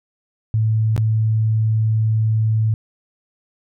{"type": "tone with dropouts", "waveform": "sine", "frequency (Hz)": 110, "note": "A2", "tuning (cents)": 0, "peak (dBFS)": -14, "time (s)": [0.54, 2.74], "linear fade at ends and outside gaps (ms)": 0, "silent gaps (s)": [0.964, 0.978], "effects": []}